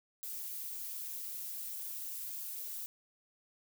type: noise with flanger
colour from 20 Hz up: violet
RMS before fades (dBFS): -42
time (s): 0.23-2.86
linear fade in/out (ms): 0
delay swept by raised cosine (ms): 1.5 to 5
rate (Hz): 3.7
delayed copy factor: -0.75
effects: none